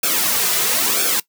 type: noise with flanger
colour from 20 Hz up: white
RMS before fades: -18 dBFS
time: 0.03-1.2 s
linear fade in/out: 5 ms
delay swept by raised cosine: 1 to 3.7 ms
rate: 1 Hz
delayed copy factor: -0.8
effects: noise-tail reverb RT60 0.1 s tail -19 dB re dry + high-pass 200 Hz 12 dB/octave